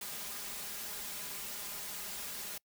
white noise with comb filter, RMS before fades -42 dBFS, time 0.01-2.58 s, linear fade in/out 5 ms, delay 4.9 ms, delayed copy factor +0.75, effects noise-tail reverb RT60 0.1 s tail -25 dB re dry

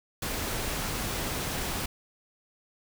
pink noise, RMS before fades -32 dBFS, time 0.22-1.86 s, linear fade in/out 5 ms, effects none

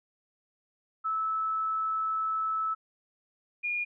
sine tone pair in turn, 1306 / 2429 Hz, E6 / D#7, -17 / -42 cents, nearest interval major seventh, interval 1075 cents, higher second, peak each -27 / -28 dBFS, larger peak first, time 1.04-2.75 / 3.63-3.85 s, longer first, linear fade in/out 20 ms, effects none

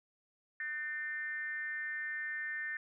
sine tone with frequency modulation, 1800 Hz, A6, 39 cents sharp, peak -36 dBFS, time 0.6-2.77 s, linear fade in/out 2 ms, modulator 289 Hz, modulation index 0.63, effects none

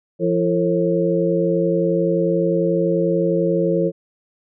sine tone cluster, 172.3 / 339.6 / 448.6 / 540 Hz, F3 / F4 / A4 / C#5, -23 / -48 / +34 / -45 cents, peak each -21 dBFS, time 0.19-3.92 s, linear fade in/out 50 ms, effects none

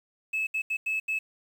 triangle tone bursts at uneven times, 2598 Hz, E7, 26 cents flat, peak -23 dBFS, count 5, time 0.33-0.47 / 0.54-0.62 / 0.7-0.77 / 0.86-1 / 1.08-1.19 s, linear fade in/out 10 ms, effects tanh soft clip ceiling -22 dBFS + 9-bit

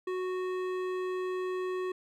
triangle tone with hard clipping, 368.8 Hz, F#4, 6 cents flat, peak -33 dBFS, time 0.07-1.92 s, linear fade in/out 5 ms, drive 17 dB, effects none

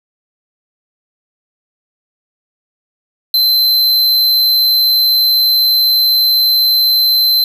square tone, 4084 Hz, C8, 43 cents flat, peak -9 dBFS, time 3.34-7.44 s, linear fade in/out 2 ms, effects none

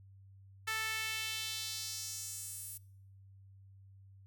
sawtooth tone with high-pass filter sweep, 440 Hz, A4, in tune, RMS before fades -40 dBFS, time 0.67-2.78 s, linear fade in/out 10 ms, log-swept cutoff 1600 to 11000 Hz, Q 1.8, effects noise-tail reverb RT60 0.8 s tail -26 dB re dry + added 97 Hz sine -55 dBFS peak until 4.26 s

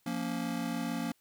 square chord, Bb minor, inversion second, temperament just, 174.81 / 233.1 / 279.7 Hz, F3 / Bb3 / Db4, +2 / 0 / +16 cents, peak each -39 / -36 / -38 dBFS, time 0.06-1.12 s, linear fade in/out 5 ms, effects white hiss -71 dBFS RMS until 1.2 s

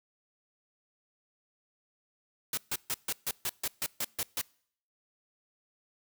white noise bursts, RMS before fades -32 dBFS, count 11, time 2.53-4.414 s, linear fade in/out 2 ms, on 44 ms, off 140 ms, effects noise-tail reverb RT60 0.6 s tail -25 dB re dry

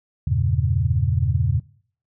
sine chord, E diminished seventh, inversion none, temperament equal, 82.41 / 98 / 116.54 / 138.59 Hz, E2 / G2 / Bb2 / Db3, 0 / 0 / 0 / 0 cents, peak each -23 dBFS, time 0.27-1.6 s, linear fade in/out 5 ms, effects noise-tail reverb RT60 0.5 s tail -20 dB re dry

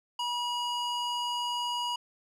square tone with band-pass filter, 966 Hz, B5, 39 cents flat, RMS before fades -32 dBFS, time 0.19-1.96 s, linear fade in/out 5 ms, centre 2700 Hz, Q 0.89, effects none

